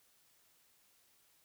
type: silence
effects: white hiss -70 dBFS RMS until 1.44 s